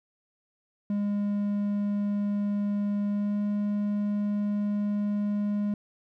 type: tone with pitch glide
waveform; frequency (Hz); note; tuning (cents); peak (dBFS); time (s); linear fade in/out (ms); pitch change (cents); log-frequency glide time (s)
triangle; 204.3 to 206.1; G#3 to G#3; -28 to -13; -23; 0.9-5.74; 2; +15; 3.08-3.4
effects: none